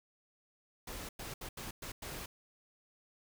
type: noise bursts at uneven times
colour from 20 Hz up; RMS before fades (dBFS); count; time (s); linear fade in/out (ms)
pink; -44; 6; 0.87-1.09 / 1.19-1.34 / 1.41-1.49 / 1.57-1.71 / 1.82-1.92 / 2.02-2.26; 5
effects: none